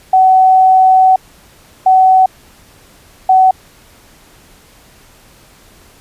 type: tone bursts at uneven times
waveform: sine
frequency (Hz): 753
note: F#5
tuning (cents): +30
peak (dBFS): -4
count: 3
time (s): 0.13-1.16 / 1.86-2.26 / 3.29-3.51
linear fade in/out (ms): 5
effects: pink hiss -44 dBFS RMS until 6 s + resampled to 32000 Hz